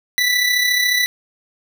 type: tone with amplitude modulation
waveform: 25% pulse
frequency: 1975.5 Hz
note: B6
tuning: in tune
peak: -9 dBFS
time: 0.18-1.06 s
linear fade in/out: 0 ms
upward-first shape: sine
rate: 34.1 Hz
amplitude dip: 45%
effects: none